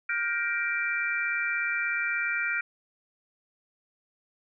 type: chord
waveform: sine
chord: G minor seventh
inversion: third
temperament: just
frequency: 1411.2 / 1568 / 1881.6 / 2352 Hz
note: F6 / G6 / Bb6 / D7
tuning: +18 / 0 / +16 / +2 cents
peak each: -30 / -34 / -34 / -30 dBFS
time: 0.09-2.61 s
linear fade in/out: 5 ms
effects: none